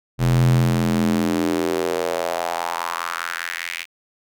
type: tone with high-pass filter sweep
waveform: square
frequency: 42.47 Hz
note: F1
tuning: 48 cents flat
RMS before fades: -21 dBFS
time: 0.18-3.86 s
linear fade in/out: 50 ms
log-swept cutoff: 96 to 2400 Hz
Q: 3.2
effects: none